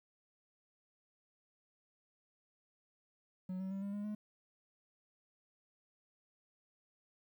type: tone with pitch steps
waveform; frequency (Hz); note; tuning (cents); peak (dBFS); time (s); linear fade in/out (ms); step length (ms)
triangle; 185 / 189.87 / 194.87 / 200 / 205.3 / 210.7; F#3 / F#3 / G3 / G3 / G#3 / G#3; 0 / +45 / -10 / +35 / -20 / +25; -36; 3.49-4.15; 5; 110
effects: 12-bit